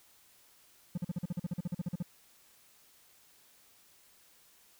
triangle tone bursts, 175.6 Hz, F3, 10 cents sharp, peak -29 dBFS, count 16, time 0.95-2.027 s, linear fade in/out 5 ms, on 27 ms, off 43 ms, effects white hiss -63 dBFS RMS until 4.79 s

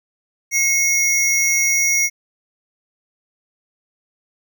square tone pair together, 2165 / 5766 Hz, C#7 / F#8, -41 / -46 cents, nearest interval octave + perfect fourth, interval 1695 cents, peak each -18 dBFS, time 0.51-2.1 s, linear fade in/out 50 ms, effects none

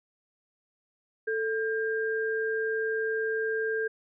sine tone pair together, 442.1 / 1601 Hz, A4 / G6, +8 / +36 cents, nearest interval octave + minor seventh, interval 2228 cents, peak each -28 / -31 dBFS, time 1.27-3.88 s, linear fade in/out 10 ms, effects none

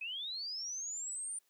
sine linear sweep, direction up, 2489 to 9210 Hz, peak -38 dBFS, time 0.01-1.39 s, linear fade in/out 5 ms, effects white hiss -75 dBFS RMS until 1.49 s + high-pass 200 Hz 12 dB/octave

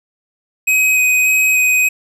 square tone with vibrato, 2519 Hz, D#7, 21 cents sharp, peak -11 dBFS, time 0.67-1.89 s, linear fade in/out 10 ms, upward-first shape square, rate 1.7 Hz, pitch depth 8 cents each way, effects resampled to 32000 Hz + 8-bit

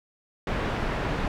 pink low-pass noise, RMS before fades -28 dBFS, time 0.47-1.28 s, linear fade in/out 2 ms, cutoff 2100 Hz, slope 12 dB/octave, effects none

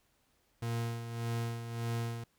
40% pulse tone with tremolo, 116.54 Hz, A#2, in tune, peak -31 dBFS, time 0.62-2.24 s, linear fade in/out 5 ms, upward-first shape sine, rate 1.7 Hz, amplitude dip 60%, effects pink hiss -73 dBFS RMS until 2.38 s

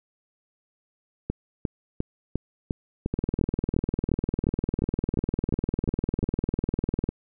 two click trains, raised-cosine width 3 ms, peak -12 / -13 dBFS, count 80 / 15, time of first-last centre 3.14-7.09 / 1.3-6.23 s, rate 20 / 2.84 Hz, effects none

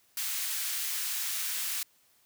white high-pass noise, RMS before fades -33 dBFS, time 0.17-1.83 s, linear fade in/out 2 ms, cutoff 1600 Hz, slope 12 dB/octave, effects white hiss -66 dBFS RMS until 2.25 s

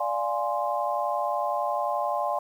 sine chord, D half-diminished seventh, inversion none, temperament equal, 587.3 / 698.5 / 830.6 / 1046.5 Hz, D5 / F5 / Ab5 / C6, 0 / 0 / 0 / 0 cents, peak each -30 dBFS, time 0-2.39 s, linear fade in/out 5 ms, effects 9-bit

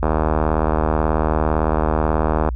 click train, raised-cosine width 1 ms, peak -4 dBFS, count 193, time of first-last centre 0.03-2.488 s, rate 78.1 Hz, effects added 59 Hz sine -21 dBFS peak until 2.55 s

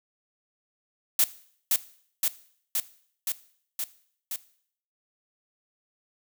blue noise with echo, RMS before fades -20 dBFS, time 1.19-1.24 s, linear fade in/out 2 ms, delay 520 ms, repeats 6, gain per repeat -2 dB, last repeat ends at 4.36 s, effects noise-tail reverb RT60 0.6 s tail -17 dB re dry

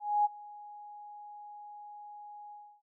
sine tone with ADSR envelope, 830.6 Hz, G#5, in tune, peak -22 dBFS, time 0-2.82 s, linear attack 250 ms, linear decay 24 ms, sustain -23 dB, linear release 300 ms, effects none

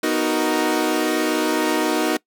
sawtooth chord, B major seventh, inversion none, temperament equal, 246.9 / 311.1 / 370 / 466.2 Hz, B3 / D#4 / F#4 / A#4, 0 / 0 / 0 / 0 cents, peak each -23 / -17 / -20 / -22 dBFS, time 0.03-2.17 s, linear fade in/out 5 ms, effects noise-tail reverb RT60 0.1 s tail -22 dB re dry

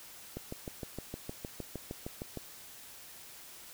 click train, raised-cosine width 2 ms, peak -25 dBFS, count 14, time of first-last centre 0.37-2.373 s, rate 6.49 Hz, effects white hiss -51 dBFS RMS until 3.73 s

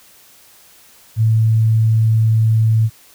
sine tone, 111.2 Hz, A2, 19 cents sharp, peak -10 dBFS, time 1.16-2.9 s, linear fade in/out 50 ms, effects white hiss -47 dBFS RMS until 3.14 s

